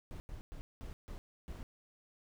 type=noise bursts at uneven times; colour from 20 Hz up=brown; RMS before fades=-45 dBFS; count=6; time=0.11-0.2 / 0.29-0.41 / 0.52-0.61 / 0.81-0.93 / 1.08-1.18 / 1.48-1.63 s; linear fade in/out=0 ms; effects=none